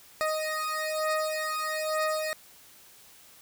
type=beating tone pair; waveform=20% pulse; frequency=622.3 / 623.4 Hz; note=D#5 / D#5; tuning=0 / +3 cents; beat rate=1.1 Hz; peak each=-26 dBFS; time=0.21-2.33 s; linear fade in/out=0 ms; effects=white hiss -54 dBFS RMS until 3.41 s